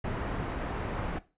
pink low-pass noise, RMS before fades -34 dBFS, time 0.04-1.19 s, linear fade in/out 5 ms, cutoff 1600 Hz, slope 12 dB/octave, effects noise-tail reverb RT60 0.3 s tail -17 dB re dry + resampled to 8000 Hz

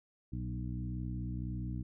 harmonic tone with a mistuned harmonic, 61.74 Hz, B1, in tune, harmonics 1 / 2 / 3 / 4 / 5, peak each -40 / -39 / -43 / -47 / -47 dBFS, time 0.32-1.83 s, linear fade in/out 10 ms, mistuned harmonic 2, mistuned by -39 cents, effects none

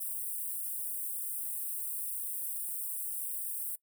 white high-pass noise, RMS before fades -37 dBFS, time 0-3.76 s, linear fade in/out 10 ms, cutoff 8300 Hz, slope 96 dB/octave, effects noise-tail reverb RT60 0.1 s tail -21 dB re dry

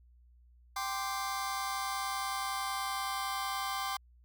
sawtooth chord, G suspended fourth, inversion none, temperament just, 784 / 1045.3 / 1176 Hz, G5 / C6 / D6, 0 / -2 / +2 cents, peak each -34 dBFS, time 0.76-3.97 s, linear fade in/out 5 ms, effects added 60 Hz sine -58 dBFS peak until 4.24 s

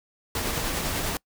pink noise with tremolo, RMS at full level -27 dBFS, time 0.35-1.17 s, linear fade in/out 2 ms, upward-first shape triangle, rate 10 Hz, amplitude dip 30%, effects noise-tail reverb RT60 0.1 s tail -25 dB re dry

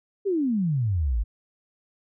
sine exponential sweep, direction down, 415.4 to 49 Hz, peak -21 dBFS, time 0.25-1.24 s, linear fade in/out 20 ms, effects none

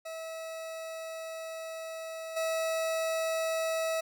40% pulse tone with level steps, 648 Hz, E5, 30 cents flat, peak -37 / -28 dBFS, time 0.05-4.01 s, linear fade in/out 10 ms, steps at 2.36 s, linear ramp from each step 10 ms, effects none

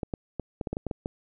clicks, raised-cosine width 2 ms, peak -17 dBFS, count 10, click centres 0.032 / 0.138 / 0.397 / 0.612 / 0.672 / 0.73 / 0.769 / 0.867 / 0.912 / 1.059 s, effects none

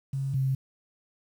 sine tone pair in turn, 136 / 133.43 Hz, C#3 / C3, -33 / +34 cents, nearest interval unison, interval 33 cents, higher first, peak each -27 / -23 dBFS, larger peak second, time 0.13-0.34 / 0.34-0.55 s, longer neither, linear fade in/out 5 ms, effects 9-bit

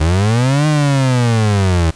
35% pulse linear two-way sweep, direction up then down, 74.8 to 154.3 to 79.3 Hz, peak -9 dBFS, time 0-1.91 s, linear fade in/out 10 ms, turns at 0.67 s, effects pink hiss -41 dBFS RMS until 1.95 s + resampled to 22050 Hz

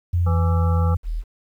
sine tone with pitch glide, 87.31 to 86.76 Hz, F2 to F2, 0 to -11 cents, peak -16 dBFS, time 0.13-0.97 s, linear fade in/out 10 ms, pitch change -11 cents, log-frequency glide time 0.48-0.8 s
harmonic tone, 166.6 Hz, E3, 19 cents sharp, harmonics 1 / 3 / 5 / 7 / 8, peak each -25 / -30 / -32 / -33 / -34 dBFS, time 0.26-0.95 s, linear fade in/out 10 ms
sine tone, 40.3 Hz, E1, 38 cents flat, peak -22 dBFS, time 1.03-1.24 s, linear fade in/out 50 ms
effects 9-bit

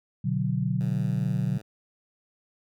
sine chord, B minor, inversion none, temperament equal, 123.47 / 146.83 / 185 Hz, B2 / D3 / F#3, 0 / 0 / 0 cents, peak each -28 dBFS, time 0.24-1.58 s, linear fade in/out 10 ms
10% pulse tone, 107.1 Hz, A2, 46 cents flat, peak -35 dBFS, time 0.8-1.62 s, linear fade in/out 10 ms
effects none

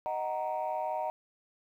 sine chord, D# minor, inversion none, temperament just, 622.3 / 746.7 / 933.4 Hz, D#5 / F#5 / A#5, 0 / +16 / +2 cents, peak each -34 dBFS, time 0.06-1.1 s, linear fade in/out 0 ms, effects tanh soft clip ceiling -25 dBFS + 11-bit

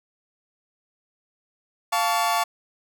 40% pulse chord, F augmented, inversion none, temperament equal with one note detuned, 698.5 / 880 / 1132 Hz, F5 / A5 / C#6, 0 / 0 / +36 cents, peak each -24 dBFS, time 1.92-2.44 s, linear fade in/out 10 ms, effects none

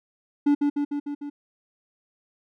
triangle tone with echo, 288.8 Hz, D4, 29 cents flat, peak -14 dBFS, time 0.46-0.55 s, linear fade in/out 10 ms, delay 150 ms, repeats 5, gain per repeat -3 dB, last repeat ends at 1.3 s, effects none

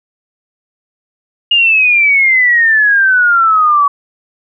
sine exponential sweep, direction down, 2858 to 1128 Hz, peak -6 dBFS, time 1.51-3.88 s, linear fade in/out 5 ms, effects none

